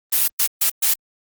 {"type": "noise bursts at uneven times", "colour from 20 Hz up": "blue", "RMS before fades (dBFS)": -17, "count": 4, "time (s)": [[0.12, 0.28], [0.39, 0.47], [0.61, 0.7], [0.82, 0.94]], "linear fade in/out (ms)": 10, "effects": ["Opus 24 kbps"]}